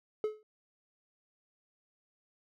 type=tone with exponential decay; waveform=triangle; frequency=428.5 Hz; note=A4; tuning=46 cents flat; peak=-24 dBFS; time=0.24-0.43 s; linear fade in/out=1 ms; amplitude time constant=41 ms; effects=none